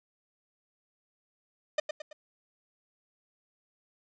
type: tone with echo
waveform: 45% pulse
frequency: 608 Hz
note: D#5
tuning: 40 cents flat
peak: -24 dBFS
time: 1.78-1.8 s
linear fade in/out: 5 ms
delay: 110 ms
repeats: 3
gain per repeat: -7 dB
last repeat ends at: 2.13 s
effects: resampled to 16000 Hz + 11-bit